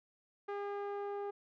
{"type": "tone with low-pass filter sweep", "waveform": "sawtooth", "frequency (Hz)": 405, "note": "G#4", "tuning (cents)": -43, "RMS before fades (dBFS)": -40, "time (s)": [0.48, 1.31], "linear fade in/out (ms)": 10, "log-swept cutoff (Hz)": [1500, 880], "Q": 1, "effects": []}